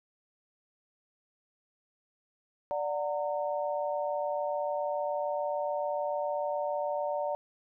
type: chord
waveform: sine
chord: D augmented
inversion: none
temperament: just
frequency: 587.3 / 734.2 / 917.7 Hz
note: D5 / F#5 / A#5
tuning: 0 / -14 / -27 cents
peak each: -31 / -36 / -36 dBFS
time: 2.71-7.35 s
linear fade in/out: 0 ms
effects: none